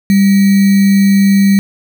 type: tone with sample-and-hold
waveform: sine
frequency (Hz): 197.1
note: G3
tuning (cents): +10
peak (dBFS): -5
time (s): 0.1-1.59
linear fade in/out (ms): 0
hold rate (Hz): 2100
effects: none